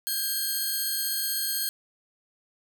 5% pulse tone pair together, 1606 / 4288 Hz, G6 / C8, +41 / +42 cents, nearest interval octave + perfect fourth, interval 1701 cents, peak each -21 dBFS, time 0.07-1.69 s, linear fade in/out 0 ms, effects none

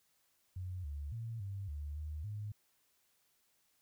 sine tone with pitch steps, 91.3 / 72.2 / 114.2 / 98.5 / 73.4 / 76.2 / 104.9 Hz, F#2 / D2 / A#2 / G2 / D2 / D#2 / G#2, -23 / -29 / -35 / +9 / 0 / -36 / +18 cents, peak -39 dBFS, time 0.56-2.52 s, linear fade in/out 5 ms, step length 280 ms, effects white hiss -75 dBFS RMS until 3.81 s

